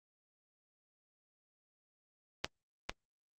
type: clicks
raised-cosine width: 0.2 ms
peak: -14 / -17 dBFS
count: 2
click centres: 2.445 / 2.895 s
effects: Opus 24 kbps